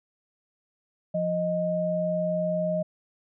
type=tone pair together; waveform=sine; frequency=174.61 / 622.2 Hz; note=F3 / D#5; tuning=0 / 0 cents; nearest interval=octave + minor seventh; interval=2200 cents; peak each=-29 / -25 dBFS; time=1.14-2.83 s; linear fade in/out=10 ms; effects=none